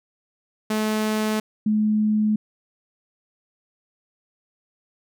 sawtooth / sine tone pair in turn, 215.7 / 213.5 Hz, A3 / G#3, -34 / +48 cents, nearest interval unison, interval 18 cents, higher first, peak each -17 dBFS, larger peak neither, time 0.7-1.4 / 1.66-2.36 s, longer neither, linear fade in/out 5 ms, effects none

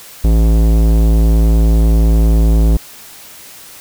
sine tone with tanh clipping, 55 Hz, A1, in tune, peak -9 dBFS, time 0.24-2.77 s, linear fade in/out 5 ms, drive 18 dB, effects white hiss -36 dBFS RMS until 3.8 s

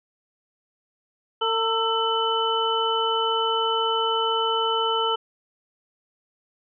sine tone cluster, 452 / 906 / 1328 / 3013 Hz, A4 / A#5 / E6 / F#7, +47 / -50 / +12 / +31 cents, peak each -26 dBFS, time 1.41-5.16 s, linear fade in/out 10 ms, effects none

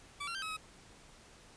20% pulse tone with pitch steps, 1153 / 1370 / 1570 / 1282 / 1273 Hz, D6 / F6 / G6 / E6 / D#6, -32 / -34 / +2 / -49 / +39 cents, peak -33 dBFS, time 0.2-0.57 s, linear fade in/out 10 ms, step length 74 ms, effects pink hiss -58 dBFS RMS until 1.56 s + resampled to 22050 Hz

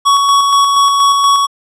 square tone with tremolo, 1120 Hz, C#6, 18 cents sharp, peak -7 dBFS, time 0.05-1.47 s, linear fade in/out 20 ms, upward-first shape square, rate 4.2 Hz, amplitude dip 30%, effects low-pass 9000 Hz 12 dB/octave

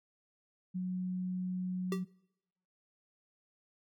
sine tone, 183.2 Hz, F#3, 17 cents flat, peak -33 dBFS, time 0.74-2.05 s, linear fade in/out 20 ms
square tone with exponential decay, 387.9 Hz, G4, 18 cents flat, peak -31 dBFS, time 1.92-2.04 s, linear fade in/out 2 ms, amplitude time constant 26 ms
effects noise-tail reverb RT60 0.9 s tail -25 dB re dry

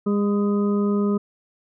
harmonic tone with a mistuned harmonic, 203.8 Hz, G#3, 32 cents flat, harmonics 1 / 2 / 3 / 5 / 6, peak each -19 / -24 / -38 / -39 / -34 dBFS, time 0.06-1.18 s, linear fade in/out 10 ms, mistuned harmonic 6, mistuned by +35 cents, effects none

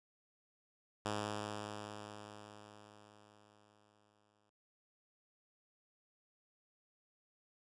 5% pulse tone with exponential decay, 104.9 Hz, G#2, 18 cents sharp, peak -25 dBFS, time 1.05-4.5 s, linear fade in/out 5 ms, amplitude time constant 750 ms, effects resampled to 22050 Hz

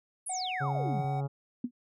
sine exponential sweep, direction down, 11175 to 123.47 Hz, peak -34 dBFS, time 0.26-1.05 s, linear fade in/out 10 ms
triangle tone with pitch glide, 740 to 749.9 Hz, F#5 to F#5, 0 to +23 cents, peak -32 dBFS, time 0.29-1.21 s, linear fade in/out 10 ms, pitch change +23 cents, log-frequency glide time 0.9-1.04 s
harmonic tone, 139 Hz, C#3, 5 cents sharp, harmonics 1 / 2 / 3 / 4 / 5 / 6 / 7 / 8 / 9 / 10, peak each -30 / -47 / -42 / -44 / -50 / -45 / -58 / -57 / -56 / -58 dBFS, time 0.6-1.28 s, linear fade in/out 20 ms
sine tone with exponential decay, 244 Hz, B3, 21 cents flat, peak -25 dBFS, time 1.64-1.71 s, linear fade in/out 5 ms, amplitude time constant 15 ms
effects none

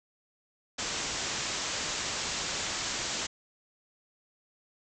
white low-pass noise, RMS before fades -34 dBFS, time 0.78-3.27 s, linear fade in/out 10 ms, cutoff 7600 Hz, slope 96 dB/octave, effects none

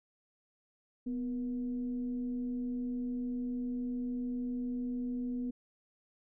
sine tone with frequency modulation, 248.5 Hz, B3, 11 cents sharp, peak -33 dBFS, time 1.06-5.51 s, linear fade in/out 10 ms, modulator 225 Hz, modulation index 0.29, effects none

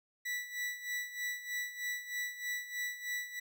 40% pulse tone with tremolo, 1962 Hz, B6, 12 cents flat, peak -33 dBFS, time 0.25-3.4 s, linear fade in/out 10 ms, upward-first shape sine, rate 3.2 Hz, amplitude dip 75%, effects none

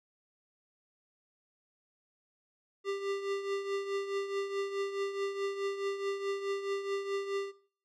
square tone with tremolo, 396 Hz, G4, 18 cents sharp, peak -31 dBFS, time 2.84-7.52 s, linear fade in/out 50 ms, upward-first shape triangle, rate 4.7 Hz, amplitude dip 70%, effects noise-tail reverb RT60 0.5 s tail -18 dB re dry + low-pass 5000 Hz 12 dB/octave

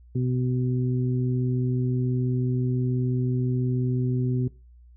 harmonic tone, 125.9 Hz, B2, 34 cents sharp, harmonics 1 / 2 / 3, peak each -23 / -29 / -33 dBFS, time 0.15-4.48 s, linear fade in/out 5 ms, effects noise-tail reverb RT60 0.3 s tail -20 dB re dry + added 60 Hz sine -48 dBFS peak until 4.96 s

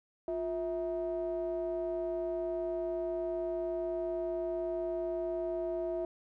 triangle ring-modulated tone, 149.3 Hz, D3, 29 cents sharp, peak -27 dBFS, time 0.28-6.05 s, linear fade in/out 2 ms, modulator 502 Hz, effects none

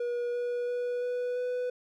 triangle tone with pitch steps, 481.7 / 485.3 / 489 / 492.7 / 496.4 Hz, B4 / B4 / B4 / B4 / B4, -43 / -30 / -17 / -4 / +9 cents, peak -27 dBFS, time 0-1.7 s, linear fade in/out 5 ms, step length 340 ms, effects none

